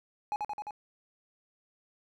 triangle tone with echo, 838 Hz, G#5, 15 cents sharp, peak -27 dBFS, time 0.32-0.36 s, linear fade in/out 0 ms, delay 87 ms, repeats 4, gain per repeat -2 dB, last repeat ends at 0.708 s, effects none

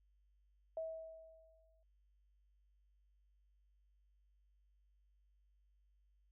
sine tone with exponential decay, 646 Hz, E5, 35 cents flat, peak -38 dBFS, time 0.77-1.83 s, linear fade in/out 2 ms, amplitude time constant 230 ms, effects added 50 Hz sine -70 dBFS peak until 6.31 s

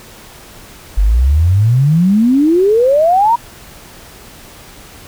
sine exponential sweep, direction up, 46.25 to 969 Hz, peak -7 dBFS, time 0.97-3.36 s, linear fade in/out 10 ms, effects pink hiss -37 dBFS RMS until 5.07 s

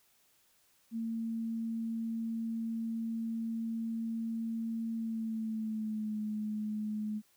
sine tone with pitch glide, 226.9 to 212.9 Hz, A#3 to G#3, -47 to +43 cents, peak -33 dBFS, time 0.91-7.22 s, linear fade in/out 50 ms, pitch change -110 cents, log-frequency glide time 4.95-6.19 s, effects white hiss -69 dBFS RMS until 7.36 s

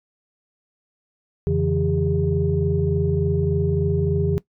sine tone cluster, 87.1 / 140.6 / 164 / 402.6 Hz, F2 / C#3 / E3 / G4, -4 / +25 / -9 / +46 cents, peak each -23 dBFS, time 1.47-4.38 s, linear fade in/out 0 ms, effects noise-tail reverb RT60 0.1 s tail -19 dB re dry + tanh soft clip ceiling -8 dBFS

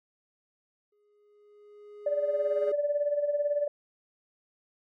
triangle tone with exponential growth, 415.3 Hz, G#4, in tune, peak -26 dBFS, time 0.92-2.72 s, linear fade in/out 5 ms, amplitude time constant 390 ms
sine tone with tremolo, 583 Hz, D5, 13 cents flat, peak -22 dBFS, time 2.06-3.68 s, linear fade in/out 5 ms, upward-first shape sine, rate 18 Hz, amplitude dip 65%
effects tanh soft clip ceiling -17 dBFS

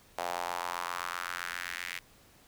sawtooth tone with high-pass filter sweep, 87.7 Hz, F2, 8 cents sharp, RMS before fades -37 dBFS, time 0.18-1.99 s, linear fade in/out 5 ms, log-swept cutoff 700 to 2100 Hz, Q 2.7, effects pink hiss -60 dBFS RMS until 2.47 s

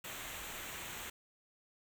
pink noise with comb filter, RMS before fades -45 dBFS, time 0.04-1.1 s, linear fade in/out 5 ms, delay 0.2 ms, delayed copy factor -0.65, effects none

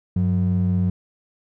triangle ring-modulated tone, 138.59 Hz, C#3, in tune, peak -11 dBFS, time 0.16-0.9 s, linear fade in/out 5 ms, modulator 42.5 Hz, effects tanh soft clip ceiling -11 dBFS

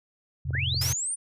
sine chord, F major, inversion none, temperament just, 87.31 / 109.13 / 130.96 Hz, F2 / A2 / C3, 0 / -14 / +2 cents, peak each -30 / -35 / -30 dBFS, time 0.45-0.94 s, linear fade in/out 10 ms
clicks, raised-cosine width 2 ms, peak -28 dBFS, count 3, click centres 0.507 / 0.551 / 0.744 s
sine linear sweep, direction up, 1382 to 9397 Hz, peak -27 dBFS, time 0.53-1.16 s, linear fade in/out 20 ms
white noise, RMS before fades -31 dBFS, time 0.81-0.93 s, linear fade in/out 5 ms
effects resampled to 32000 Hz

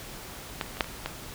clicks, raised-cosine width 0.3 ms, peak -12 / -27 / -24 / -6 / -24 / -14 dBFS, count 6, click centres 0.612 / 0.663 / 0.77 / 0.808 / 0.844 / 1.06 s, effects pink hiss -42 dBFS RMS until 1.34 s

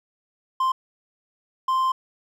triangle tone bursts at uneven times, 1045 Hz, C6, 2 cents flat, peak -17 dBFS, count 2, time 0.6-0.72 / 1.68-1.92 s, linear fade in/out 5 ms, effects none

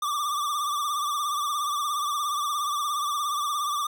square tone with vibrato, 1174.7 Hz, D6, in tune, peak -26 dBFS, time 0.02-3.87 s, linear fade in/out 5 ms, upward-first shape triangle, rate 17 Hz, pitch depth 82 cents each way, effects none

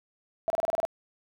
sine tone bursts, 660 Hz, E5, 2 cents sharp, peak -23 dBFS, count 8, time 0.48-0.851 s, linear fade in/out 0 ms, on 21 ms, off 29 ms, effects none

